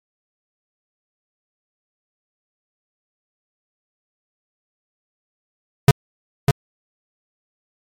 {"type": "tone with echo", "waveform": "square", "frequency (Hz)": 138.4, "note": "C#3", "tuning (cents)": -2, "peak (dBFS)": -6, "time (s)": [5.88, 5.91], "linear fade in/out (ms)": 2, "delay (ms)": 600, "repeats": 1, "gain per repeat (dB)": -5, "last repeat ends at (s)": 6.51, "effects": ["MP3 64 kbps"]}